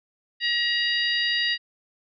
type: harmonic tone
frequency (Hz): 951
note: A#5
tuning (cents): +34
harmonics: 2 / 3 / 4 / 5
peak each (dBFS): -25 / -27 / -28 / -29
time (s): 0.4-1.58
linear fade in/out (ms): 50
effects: none